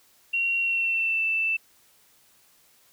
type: tone with pitch glide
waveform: sine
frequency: 2744 to 2655 Hz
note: F7 to E7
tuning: -31 to +12 cents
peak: -22 dBFS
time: 0.33-1.57 s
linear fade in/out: 10 ms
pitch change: -57 cents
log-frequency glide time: 0.6-1.24 s
effects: white hiss -60 dBFS RMS until 2.92 s